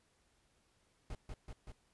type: noise with echo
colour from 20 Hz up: brown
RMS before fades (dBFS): -43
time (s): 1.1-1.15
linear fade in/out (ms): 2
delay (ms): 190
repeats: 3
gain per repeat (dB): -2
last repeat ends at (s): 1.72
effects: pink hiss -74 dBFS RMS until 1.93 s + resampled to 24000 Hz